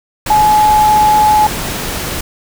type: tone in noise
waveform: sine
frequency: 849 Hz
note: G#5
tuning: 38 cents sharp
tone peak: -6 dBFS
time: 0.3-1.47 s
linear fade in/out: 5 ms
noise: pink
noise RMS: -20 dBFS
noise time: 0.26-2.21 s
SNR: +11 dB
effects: none